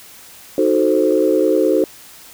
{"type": "chord", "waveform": "sine", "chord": "D# diminished seventh", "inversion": "none", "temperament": "equal", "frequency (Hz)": [311.1, 370, 440, 523.3], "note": ["D#4", "F#4", "A4", "C5"], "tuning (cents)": [0, 0, 0, 0], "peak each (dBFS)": -17, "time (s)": [0.58, 1.84], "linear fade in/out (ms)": 2, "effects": ["tanh soft clip ceiling -2 dBFS", "white hiss -41 dBFS RMS until 2.33 s"]}